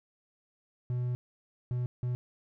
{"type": "tone bursts at uneven times", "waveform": "triangle", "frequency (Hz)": 123.47, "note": "B2", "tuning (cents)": 0, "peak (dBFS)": -27, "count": 3, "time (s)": [[0.9, 1.15], [1.71, 1.86], [2.03, 2.15]], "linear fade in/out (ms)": 0, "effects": []}